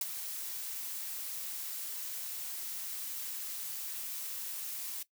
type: noise with ADSR envelope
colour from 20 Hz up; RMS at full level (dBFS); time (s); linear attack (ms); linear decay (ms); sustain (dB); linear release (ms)
blue; -31; 0.01-5.03; 3; 26; -9; 6
effects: noise-tail reverb RT60 0.1 s tail -17 dB re dry